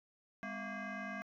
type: tone with frequency modulation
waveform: sine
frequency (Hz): 707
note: F5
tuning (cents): +21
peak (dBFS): -38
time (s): 0.43-1.22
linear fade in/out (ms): 0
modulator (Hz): 455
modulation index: 3.1
effects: tanh soft clip ceiling -38 dBFS